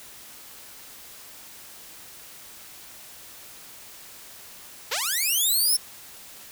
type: linear sweep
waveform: 5% pulse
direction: up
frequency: 393 to 5460 Hz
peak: -13 dBFS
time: 4.91-5.77 s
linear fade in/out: 10 ms
effects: white hiss -45 dBFS RMS until 6.51 s